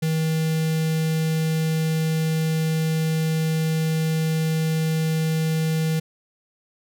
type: tone with notch filter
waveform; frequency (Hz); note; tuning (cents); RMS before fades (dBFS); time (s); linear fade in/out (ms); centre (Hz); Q
square; 159.4; D#3; +42; -22; 0.02-6; 10; 1000; 0.88
effects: none